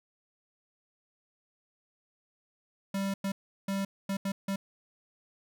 square tone bursts at uneven times, 196 Hz, G3, in tune, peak -30 dBFS, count 6, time 2.94-3.14 / 3.24-3.32 / 3.68-3.85 / 4.09-4.17 / 4.25-4.32 / 4.48-4.56 s, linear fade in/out 5 ms, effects none

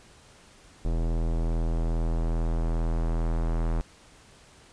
square tone with low-pass filter sweep, 41.2 Hz, E1, in tune, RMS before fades -26 dBFS, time 0.85-3.81 s, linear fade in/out 0 ms, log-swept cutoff 600 to 1200 Hz, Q 0.89, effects pink hiss -54 dBFS RMS until 4.72 s + resampled to 22050 Hz

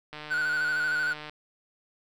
click train, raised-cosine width 0.3 ms, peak -24 dBFS, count 177, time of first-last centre 0.13-1.296 s, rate 151 Hz
triangle tone with vibrato, 1480 Hz, F#6, in tune, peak -23 dBFS, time 0.3-1.14 s, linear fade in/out 20 ms, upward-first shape square, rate 13 Hz, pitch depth 39 cents each way
effects none

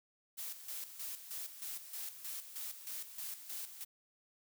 blue noise with tremolo, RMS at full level -43 dBFS, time 0.37-3.85 s, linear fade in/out 20 ms, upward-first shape square, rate 3.2 Hz, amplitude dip 65%, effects none

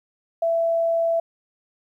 sine tone, 666 Hz, E5, 18 cents sharp, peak -18 dBFS, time 0.42-1.2 s, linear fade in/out 5 ms, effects 10-bit

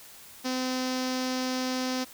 sawtooth tone with low-pass filter, 256.3 Hz, C4, 36 cents flat, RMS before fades -30 dBFS, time 0.44-2.05 s, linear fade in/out 20 ms, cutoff 5400 Hz, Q 3.6, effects white hiss -49 dBFS RMS until 2.13 s

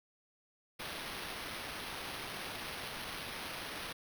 white noise with sample-and-hold, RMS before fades -43 dBFS, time 0.79-3.93 s, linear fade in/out 10 ms, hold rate 7350 Hz, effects none

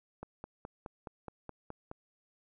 click train, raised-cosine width 1 ms, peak -28 dBFS, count 9, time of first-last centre 0.23-1.914 s, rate 4.75 Hz, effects none

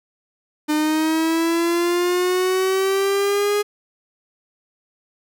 45% pulse linear sweep, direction up, 301.4 to 415.3 Hz, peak -17 dBFS, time 0.68-3.63 s, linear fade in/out 20 ms, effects none

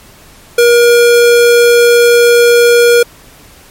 square tone, 476.2 Hz, A#4, 37 cents sharp, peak -4 dBFS, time 0.58-3.03 s, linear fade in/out 5 ms, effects pink hiss -39 dBFS RMS until 3.7 s + MP3 64 kbps

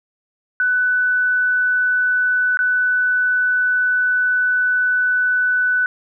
sine tone with dropouts, 1494 Hz, F#6, 16 cents sharp, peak -14 dBFS, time 0.6-5.86 s, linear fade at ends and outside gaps 1 ms, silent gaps 2.572-2.59 s, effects none

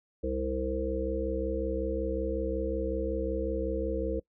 harmonic tone with a mistuned harmonic, 65.41 Hz, C2, in tune, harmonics 1 / 3 / 5 / 7 / 8, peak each -34 / -40 / -35 / -33 / -35 dBFS, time 0.23-4.2 s, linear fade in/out 10 ms, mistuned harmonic 3, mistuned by +23 cents, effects noise-tail reverb RT60 0.1 s tail -22 dB re dry

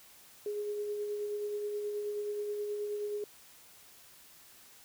sine tone with tremolo, 415.3 Hz, G#4, in tune, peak -32 dBFS, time 0.46-3.24 s, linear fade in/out 2 ms, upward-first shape sine, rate 9.4 Hz, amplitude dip 30%, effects white hiss -57 dBFS RMS until 4.84 s

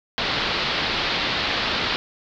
white low-pass noise, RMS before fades -24 dBFS, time 0.18-1.96 s, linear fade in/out 0 ms, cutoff 4500 Hz, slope 48 dB/octave, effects none

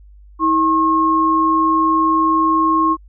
sine tone pair together, 321.1 / 1080 Hz, E4 / C#6, -45 / -45 cents, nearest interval octave + major sixth, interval 2100 cents, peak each -17 / -13 dBFS, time 0.39-2.97 s, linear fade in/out 50 ms, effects added 50 Hz sine -40 dBFS peak until 3.08 s

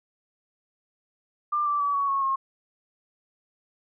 sine tone with pitch steps, 1192 / 1168.1 / 1144.8 / 1121.9 / 1099.4 / 1077.4 Hz, D6 / D6 / D6 / C#6 / C#6 / C#6, +25 / -10 / -45 / +20 / -15 / -50 cents, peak -22 dBFS, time 1.52-2.36 s, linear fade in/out 10 ms, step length 140 ms, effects none

